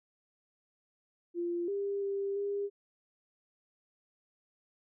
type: tone with pitch steps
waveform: sine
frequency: 346 / 400.1 / 396.5 / 403.2 Hz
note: F4 / G4 / G4 / G4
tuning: -16 / +35 / +20 / +49 cents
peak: -31 dBFS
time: 1.34-2.7 s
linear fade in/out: 50 ms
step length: 340 ms
effects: none